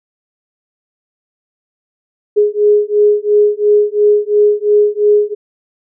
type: beating tone pair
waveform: sine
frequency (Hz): 415.3 / 418.2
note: G#4 / G#4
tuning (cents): 0 / +12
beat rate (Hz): 2.9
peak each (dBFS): -11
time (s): 2.36-5.35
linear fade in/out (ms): 20
effects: none